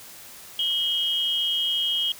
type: tone pair together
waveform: sine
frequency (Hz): 2936 / 3234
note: F#7 / G#7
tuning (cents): -14 / -47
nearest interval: major second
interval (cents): 167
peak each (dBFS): -27 / -23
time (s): 0.59-2.12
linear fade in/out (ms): 2
effects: white hiss -44 dBFS RMS until 2.19 s